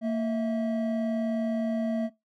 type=tone pair together; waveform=triangle; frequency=229 / 647.7 Hz; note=A#3 / E5; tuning=-31 / -31 cents; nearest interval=octave + tritone; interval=1800 cents; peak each=-24 / -30 dBFS; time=0.01-2.1 s; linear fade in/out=50 ms; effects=noise-tail reverb RT60 0.2 s tail -21 dB re dry